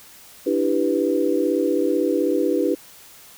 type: chord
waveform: sine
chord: E minor seventh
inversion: third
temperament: equal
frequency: 293.7 / 329.6 / 392 / 493.9 Hz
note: D4 / E4 / G4 / B4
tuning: 0 / 0 / 0 / 0 cents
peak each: -23 dBFS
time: 0.46-2.75 s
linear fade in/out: 10 ms
effects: white hiss -46 dBFS RMS until 3.37 s